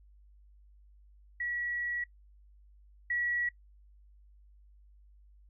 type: tone pair in turn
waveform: sine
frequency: 1929 / 1929 Hz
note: B6 / B6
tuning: -41 / -41 cents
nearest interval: unison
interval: 0 cents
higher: neither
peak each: -32 / -29 dBFS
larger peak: second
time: 1.4-2.04 / 3.1-3.49 s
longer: first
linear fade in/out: 5 ms
effects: noise-tail reverb RT60 0.1 s tail -22 dB re dry + added 50 Hz sine -56 dBFS peak until 5.49 s